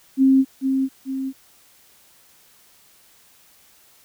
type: tone with echo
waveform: sine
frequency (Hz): 266.6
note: C4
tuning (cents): +33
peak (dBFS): -11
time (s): 0.17-0.45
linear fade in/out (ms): 50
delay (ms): 440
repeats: 2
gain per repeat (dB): -6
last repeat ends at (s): 1.33
effects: white hiss -54 dBFS RMS until 4.04 s